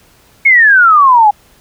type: exponential sweep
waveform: sine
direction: down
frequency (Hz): 2217 to 808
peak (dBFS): -3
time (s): 0.45-1.31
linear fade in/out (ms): 10
effects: pink hiss -47 dBFS RMS until 1.6 s